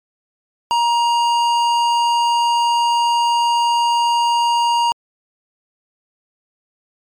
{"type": "tone with hard clipping", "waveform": "sine", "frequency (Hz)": 943, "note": "A#5", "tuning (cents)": 20, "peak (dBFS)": -15, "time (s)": [0.71, 4.92], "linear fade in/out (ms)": 0, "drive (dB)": 13, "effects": ["MP3 96 kbps"]}